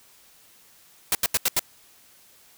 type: noise bursts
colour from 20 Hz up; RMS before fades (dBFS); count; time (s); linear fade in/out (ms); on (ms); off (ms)
white; -21; 5; 1.12-1.594; 2; 30; 81
effects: white hiss -55 dBFS RMS until 2.57 s